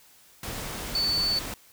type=tone in noise; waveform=sine; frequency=4491 Hz; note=C#8; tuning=22 cents sharp; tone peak=-23 dBFS; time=0.95-1.39 s; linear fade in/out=2 ms; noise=pink; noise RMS=-35 dBFS; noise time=0.43-1.54 s; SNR=+9 dB; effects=white hiss -56 dBFS RMS until 1.72 s